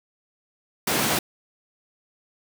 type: high-pass noise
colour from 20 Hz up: pink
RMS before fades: -23 dBFS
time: 0.87-1.19 s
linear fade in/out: 5 ms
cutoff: 180 Hz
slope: 12 dB/octave
effects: none